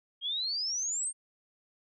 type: exponential sweep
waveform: sine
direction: up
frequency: 3190 to 8780 Hz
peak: -30 dBFS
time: 0.21-1.13 s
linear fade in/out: 50 ms
effects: none